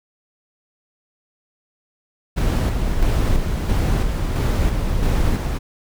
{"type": "noise with tremolo", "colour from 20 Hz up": "brown", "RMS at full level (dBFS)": -17, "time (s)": [2.36, 5.59], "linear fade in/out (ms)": 20, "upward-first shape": "square", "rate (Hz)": 1.5, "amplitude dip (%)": 35, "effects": []}